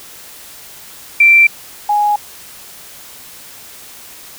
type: tone pair in turn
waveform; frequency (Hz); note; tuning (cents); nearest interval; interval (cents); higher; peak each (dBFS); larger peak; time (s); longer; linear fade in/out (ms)
sine; 2349 / 830.5; D7 / G#5; 0 / 0; octave + tritone; 1800; first; -4 / -10; first; 1.2-1.47 / 1.89-2.16; neither; 5
effects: white hiss -36 dBFS RMS until 4.38 s